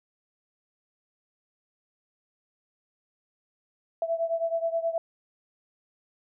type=beating tone pair; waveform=sine; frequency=661 / 670.4 Hz; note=E5 / E5; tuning=+5 / +29 cents; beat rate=9.4 Hz; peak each=-27 / -30 dBFS; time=4.02-4.98 s; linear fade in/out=2 ms; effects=none